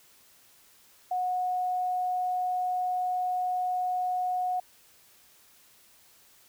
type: tone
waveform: sine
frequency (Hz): 730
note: F#5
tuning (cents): -24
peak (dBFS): -26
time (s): 1.11-4.6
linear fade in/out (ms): 5
effects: white hiss -59 dBFS RMS until 6.48 s